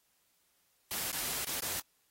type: noise with dropouts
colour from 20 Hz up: white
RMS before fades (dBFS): -36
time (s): 0.91-1.8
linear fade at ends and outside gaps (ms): 2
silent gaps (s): 1.114-1.127 / 1.448-1.469 / 1.601-1.621
effects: white hiss -73 dBFS RMS until 2.1 s + AAC 48 kbps